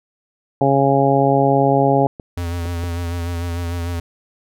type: harmonic tone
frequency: 137.7 Hz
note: C#3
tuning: 11 cents flat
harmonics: 1 / 2 / 3 / 4 / 5 / 6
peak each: -19 / -19 / -19 / -19 / -19 / -19 dBFS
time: 0.61-2.07 s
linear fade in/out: 2 ms
type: clicks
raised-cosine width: 2 ms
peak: -18 dBFS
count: 3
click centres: 2.198 / 2.656 / 2.838 s
type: tone with vibrato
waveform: square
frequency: 86 Hz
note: F2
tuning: 26 cents flat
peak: -22 dBFS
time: 2.37-4 s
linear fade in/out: 5 ms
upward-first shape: sine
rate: 6.7 Hz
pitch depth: 35 cents each way
effects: none